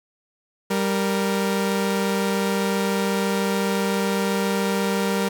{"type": "tone pair together", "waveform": "sawtooth", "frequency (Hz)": [196.01, 466.2], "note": ["G3", "A#4"], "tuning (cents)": [0, 0], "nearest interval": "octave + minor third", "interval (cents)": 1500, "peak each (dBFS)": [-18, -21], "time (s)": [0.7, 5.29], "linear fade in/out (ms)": 10, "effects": []}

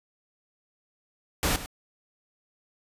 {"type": "noise with echo", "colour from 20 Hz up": "pink", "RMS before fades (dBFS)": -25, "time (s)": [1.43, 1.56], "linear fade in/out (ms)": 0, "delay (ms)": 100, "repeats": 1, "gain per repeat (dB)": -13, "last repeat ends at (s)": 1.66, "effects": ["resampled to 32000 Hz"]}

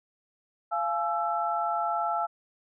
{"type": "tone cluster", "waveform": "sine", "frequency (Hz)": [689, 848, 1329], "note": ["F5", "G#5", "E6"], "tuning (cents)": [-24, 36, 14], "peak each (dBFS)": -30, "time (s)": [0.71, 2.27], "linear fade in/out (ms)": 20, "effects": []}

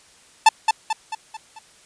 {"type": "tone with echo", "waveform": "45% pulse", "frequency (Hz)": 880, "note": "A5", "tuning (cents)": 0, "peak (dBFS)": -7, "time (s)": [0.46, 0.49], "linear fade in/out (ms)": 5, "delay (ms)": 220, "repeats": 5, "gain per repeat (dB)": -6, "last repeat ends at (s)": 1.59, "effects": ["white hiss -52 dBFS RMS until 1.85 s", "resampled to 22050 Hz"]}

